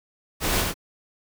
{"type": "noise with echo", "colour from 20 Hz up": "pink", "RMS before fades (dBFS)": -24, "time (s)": [0.4, 0.65], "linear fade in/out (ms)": 50, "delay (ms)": 92, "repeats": 1, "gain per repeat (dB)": -2, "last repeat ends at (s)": 0.742, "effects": []}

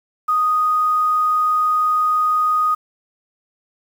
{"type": "tone", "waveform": "sine", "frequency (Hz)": 1243, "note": "D#6", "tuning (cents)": -2, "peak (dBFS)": -14, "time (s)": [0.28, 2.75], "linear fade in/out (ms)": 10, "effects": ["7-bit"]}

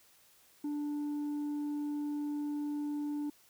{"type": "tone with tanh clipping", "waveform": "sine", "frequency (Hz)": 293.7, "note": "D4", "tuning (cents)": 0, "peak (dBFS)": -34, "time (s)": [0.64, 3.3], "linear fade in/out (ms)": 5, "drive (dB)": 3, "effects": ["white hiss -64 dBFS RMS until 3.49 s"]}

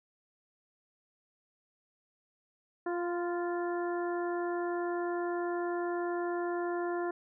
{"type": "harmonic tone with a mistuned harmonic", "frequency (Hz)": 349.2, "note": "F4", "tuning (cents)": 0, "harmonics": [1, 2, 3, 4, 5], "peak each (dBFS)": [-32, -38, -42, -44, -46], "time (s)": [2.86, 7.11], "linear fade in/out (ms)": 5, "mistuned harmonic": 3, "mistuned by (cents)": -18, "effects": []}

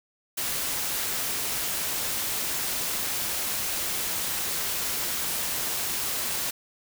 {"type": "noise", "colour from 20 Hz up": "white", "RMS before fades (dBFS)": -29, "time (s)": [0.37, 6.51], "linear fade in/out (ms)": 10, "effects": []}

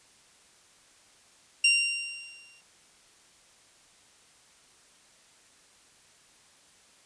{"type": "tone with exponential decay", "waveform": "sawtooth", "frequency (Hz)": 2772, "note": "F7", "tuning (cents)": -14, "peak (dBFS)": -14, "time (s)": [1.64, 2.61], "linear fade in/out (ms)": 5, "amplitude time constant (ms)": 210, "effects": ["white hiss -59 dBFS RMS until 7.05 s", "resampled to 22050 Hz"]}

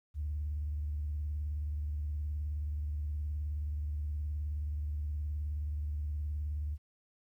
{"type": "tone with vibrato", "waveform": "sine", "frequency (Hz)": 74.4, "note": "D2", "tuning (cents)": 23, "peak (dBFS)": -32, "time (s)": [0.14, 6.78], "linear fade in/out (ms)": 50, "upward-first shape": "sine", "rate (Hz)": 19, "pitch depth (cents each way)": 88, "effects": ["tanh soft clip ceiling -28 dBFS", "12-bit"]}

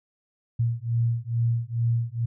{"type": "beating tone pair", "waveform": "sine", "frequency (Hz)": [115.8, 118.1], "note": ["A#2", "A#2"], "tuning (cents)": [-11, 23], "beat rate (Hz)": 2.3, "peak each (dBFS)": -25, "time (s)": [0.59, 2.26], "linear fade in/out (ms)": 10, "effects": []}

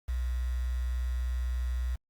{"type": "tone with quantisation", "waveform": "sine", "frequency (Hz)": 61.74, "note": "B1", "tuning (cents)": 0, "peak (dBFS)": -28, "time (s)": [0.08, 1.96], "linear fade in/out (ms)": 10, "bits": 8, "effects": ["Opus 48 kbps"]}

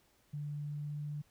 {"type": "tone with pitch glide", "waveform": "sine", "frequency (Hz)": [146.83, 147.77], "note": ["D3", "D3"], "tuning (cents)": [0, 11], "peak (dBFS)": -37, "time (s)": [0.33, 1.22], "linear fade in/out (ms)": 10, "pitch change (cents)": 11, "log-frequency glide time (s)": [0.61, 1.06], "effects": ["pink hiss -70 dBFS RMS until 1.3 s"]}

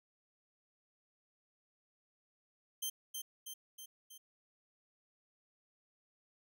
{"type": "tone with echo", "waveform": "10% pulse", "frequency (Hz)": 3136, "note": "G7", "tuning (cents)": 0, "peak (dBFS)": -28, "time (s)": [2.82, 2.9], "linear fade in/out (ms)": 10, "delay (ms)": 320, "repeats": 4, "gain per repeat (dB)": -4, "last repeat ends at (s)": 4.18, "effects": []}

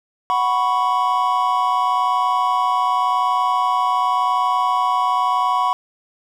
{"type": "chord", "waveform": "triangle", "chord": "F# suspended fourth", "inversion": "none", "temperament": "equal", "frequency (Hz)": [740, 987.8, 1108.7], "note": ["F#5", "B5", "C#6"], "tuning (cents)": [0, 0, 0], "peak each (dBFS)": [-20, -17, -18], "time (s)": [0.3, 5.73], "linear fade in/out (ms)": 0, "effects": []}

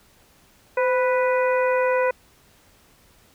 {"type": "harmonic tone with a mistuned harmonic", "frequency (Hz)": 493.9, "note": "B4", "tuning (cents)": 0, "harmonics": [1, 2, 3, 4, 5], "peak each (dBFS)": [-19, -25, -29, -31, -33], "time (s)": [0.77, 2.11], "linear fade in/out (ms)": 5, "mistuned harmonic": 1, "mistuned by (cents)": 61, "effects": ["pink hiss -56 dBFS RMS until 3.34 s"]}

